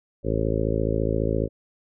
harmonic tone, 54.6 Hz, A1, 13 cents flat, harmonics 1 / 2 / 3 / 4 / 5 / 6 / 7 / 8 / 9 / 10, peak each -28 / -28 / -31 / -33 / -31 / -33 / -30 / -30 / -32 / -31 dBFS, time 0.23-1.49 s, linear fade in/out 50 ms, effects none

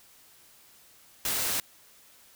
white noise, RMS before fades -29 dBFS, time 1.25-1.6 s, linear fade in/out 2 ms, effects white hiss -57 dBFS RMS until 2.35 s

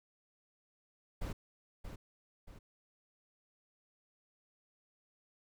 brown noise with echo, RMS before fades -38 dBFS, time 1.21-1.33 s, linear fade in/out 10 ms, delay 630 ms, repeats 2, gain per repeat -7 dB, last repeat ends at 2.59 s, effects none

